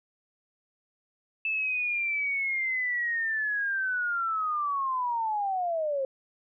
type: linear sweep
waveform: sine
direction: down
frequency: 2637 to 523.3 Hz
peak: -26 dBFS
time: 1.45-6.05 s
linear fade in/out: 2 ms
effects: none